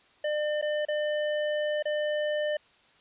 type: tone with dropouts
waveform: square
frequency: 600 Hz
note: D5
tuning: 37 cents sharp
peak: -27 dBFS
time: 0.24-2.57 s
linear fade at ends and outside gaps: 5 ms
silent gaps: 0.615-0.624 / 0.852-0.884 / 1.826-1.854 s
effects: white hiss -61 dBFS RMS until 3 s + resampled to 8000 Hz